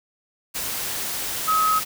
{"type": "tone in noise", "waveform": "sine", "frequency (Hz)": 1274, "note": "D#6", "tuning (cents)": 41, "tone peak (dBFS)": -17, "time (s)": [1.47, 1.8], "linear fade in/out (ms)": 20, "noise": "white", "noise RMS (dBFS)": -28, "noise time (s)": [0.54, 1.85], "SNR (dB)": 8, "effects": []}